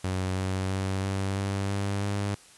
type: tone with pitch steps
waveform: sawtooth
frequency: 93.3 / 94.55 / 95.81 / 97.09 / 98.39 / 99.71 / 101.04 Hz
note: F#2 / F#2 / G2 / G2 / G2 / G2 / G#2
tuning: +15 / +38 / -39 / -16 / +7 / +30 / -47 cents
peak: -23 dBFS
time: 0.04-2.35 s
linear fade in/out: 5 ms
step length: 330 ms
effects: white hiss -53 dBFS RMS until 2.57 s + resampled to 24000 Hz